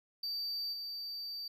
triangle tone with level steps, 4632 Hz, D8, 25 cents flat, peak -34 / -38 dBFS, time 0.23-1.48 s, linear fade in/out 5 ms, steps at 0.72 s, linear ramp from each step 20 ms, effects none

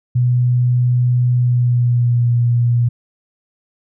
sine tone with pitch glide, 123.47 to 119.75 Hz, B2 to A#2, 0 to +47 cents, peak -11 dBFS, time 0.15-2.89 s, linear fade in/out 10 ms, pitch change -53 cents, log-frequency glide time 1.35-2.3 s, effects none

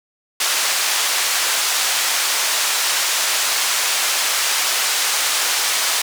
white band-pass noise, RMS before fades -19 dBFS, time 0.4-6.02 s, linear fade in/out 5 ms, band 740 to 7800 Hz, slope 12 dB/octave, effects none

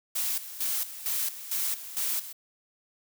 blue noise with tremolo, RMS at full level -29 dBFS, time 0.15-2.33 s, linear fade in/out 10 ms, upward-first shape square, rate 2.2 Hz, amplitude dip 75%, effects none

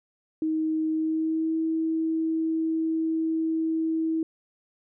sine tone with pitch glide, 315.4 to 322.2 Hz, D#4 to E4, +24 to -39 cents, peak -23 dBFS, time 0.42-4.23 s, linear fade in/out 2 ms, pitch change +37 cents, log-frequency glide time 0.91-1.57 s, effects none

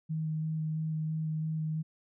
sine tone with vibrato, 157.2 Hz, D#3, 18 cents sharp, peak -30 dBFS, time 0.09-1.83 s, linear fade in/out 20 ms, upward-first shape square, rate 3 Hz, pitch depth 9 cents each way, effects none

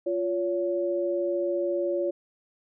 sine tone pair together, 349.2 / 564.5 Hz, F4 / C#5, 0 / +31 cents, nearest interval minor sixth, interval 831 cents, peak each -27 dBFS, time 0.06-2.11 s, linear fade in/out 10 ms, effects none

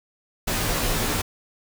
pink noise with comb filter, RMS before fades -24 dBFS, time 0.47-1.22 s, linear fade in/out 10 ms, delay 15 ms, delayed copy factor -1, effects none

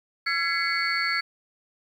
sine tone cluster, 1357 / 1674 / 2038 / 2211 / 4453 Hz, E6 / G#6 / C7 / C#7 / C#8, +50 / +13 / -46 / -5 / +7 cents, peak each -29 dBFS, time 0.26-1.21 s, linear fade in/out 10 ms, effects tanh soft clip ceiling -14 dBFS + 9-bit

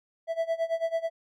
triangle tone with tremolo, 659.3 Hz, E5, in tune, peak -21 dBFS, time 0.27-1.1 s, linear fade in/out 50 ms, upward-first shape sine, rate 9.1 Hz, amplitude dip 90%, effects none

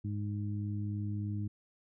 harmonic tone, 103.3 Hz, G#2, 9 cents flat, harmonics 1 / 2 / 3, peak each -34 / -40 / -44 dBFS, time 0.04-1.48 s, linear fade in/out 10 ms, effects none

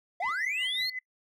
triangle linear sweep, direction up, 649 to 4385 Hz, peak -27 dBFS, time 0.2-0.9 s, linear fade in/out 5 ms
sine tone with tremolo, 2019 Hz, B6, 38 cents sharp, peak -29 dBFS, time 0.22-0.99 s, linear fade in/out 5 ms, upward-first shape sine, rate 5.4 Hz, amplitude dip 75%
effects noise-tail reverb RT60 0.1 s tail -25 dB re dry + tanh soft clip ceiling -21 dBFS

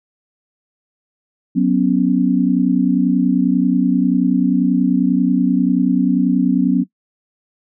sine chord, F# suspended fourth, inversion none, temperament equal, 185 / 246.9 / 277.2 Hz, F#3 / B3 / C#4, 0 / 0 / 0 cents, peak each -16 dBFS, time 1.55-6.84 s, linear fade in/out 20 ms, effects noise-tail reverb RT60 0.1 s tail -17 dB re dry

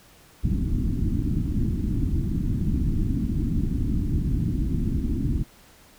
pink low-pass noise, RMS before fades -24 dBFS, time 0.43-5.44 s, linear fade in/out 20 ms, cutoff 310 Hz, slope 48 dB/octave, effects pink hiss -53 dBFS RMS until 5.98 s

